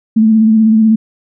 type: tone with vibrato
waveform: sine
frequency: 220 Hz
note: A3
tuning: in tune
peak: -5 dBFS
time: 0.16-0.96 s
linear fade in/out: 10 ms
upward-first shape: sine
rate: 16 Hz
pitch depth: 34 cents each way
effects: none